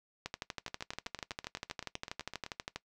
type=two click trains; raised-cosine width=0.2 ms; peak=-24 / -20 dBFS; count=15 / 32; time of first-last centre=0.68-2.463 / 0.26-2.76 s; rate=7.85 / 12.4 Hz; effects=noise-tail reverb RT60 0.1 s tail -19 dB re dry